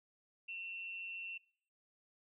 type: tone with amplitude modulation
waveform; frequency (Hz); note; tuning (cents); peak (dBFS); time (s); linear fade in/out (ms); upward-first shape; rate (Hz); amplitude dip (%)
sine; 2707; E7; +45; -40; 0.48-1.38; 10; sine; 189; 50
effects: noise-tail reverb RT60 0.5 s tail -21 dB re dry